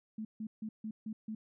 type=tone bursts; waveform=sine; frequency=217.8 Hz; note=A3; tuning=17 cents flat; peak=-37 dBFS; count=6; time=0.18-1.35 s; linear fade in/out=5 ms; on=70 ms; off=150 ms; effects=none